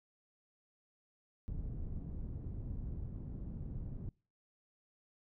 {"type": "low-pass noise", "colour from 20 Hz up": "pink", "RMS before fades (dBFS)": -42, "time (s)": [1.48, 4.09], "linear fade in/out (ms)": 0, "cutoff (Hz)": 180, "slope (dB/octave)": 12, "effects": ["noise-tail reverb RT60 0.4 s tail -26 dB re dry"]}